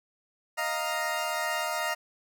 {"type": "chord", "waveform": "20% pulse", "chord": "Eb suspended second", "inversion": "none", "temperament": "equal", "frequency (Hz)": [622.3, 698.5, 932.3], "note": ["Eb5", "F5", "Bb5"], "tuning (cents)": [0, 0, 0], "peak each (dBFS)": -28, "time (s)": [0.57, 1.95], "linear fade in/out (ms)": 20, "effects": []}